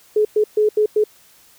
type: tone bursts at uneven times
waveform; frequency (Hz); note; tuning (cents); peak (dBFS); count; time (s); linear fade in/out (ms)
sine; 424.9; G#4; +40; -12; 5; 0.16-0.25 / 0.36-0.44 / 0.57-0.69 / 0.77-0.86 / 0.96-1.04; 5
effects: white hiss -51 dBFS RMS until 1.58 s